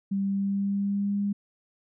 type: tone with pitch glide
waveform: sine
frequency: 196.6 to 202.1 Hz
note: G3 to G#3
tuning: +5 to -47 cents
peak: -24 dBFS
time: 0.11-1.33 s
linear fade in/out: 10 ms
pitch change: +48 cents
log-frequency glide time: 0.25-1.22 s
effects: none